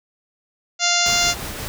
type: harmonic tone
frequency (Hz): 698.5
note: F5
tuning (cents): 0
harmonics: 1 / 2 / 3 / 4 / 5 / 6 / 7 / 8 / 9 / 10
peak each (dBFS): -25 / -25 / -25 / -25 / -25 / -25 / -25 / -25 / -25 / -25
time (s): 0.79-1.35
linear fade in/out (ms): 50
type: noise with tremolo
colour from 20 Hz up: pink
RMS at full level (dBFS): -29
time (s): 1.06-1.68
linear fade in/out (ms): 0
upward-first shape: sine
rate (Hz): 5.7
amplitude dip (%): 25
effects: none